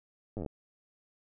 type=slowing click train; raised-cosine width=2 ms; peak=-25 dBFS; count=9; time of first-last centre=0.37-0.462 s; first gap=9 ms; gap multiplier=1.07; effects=none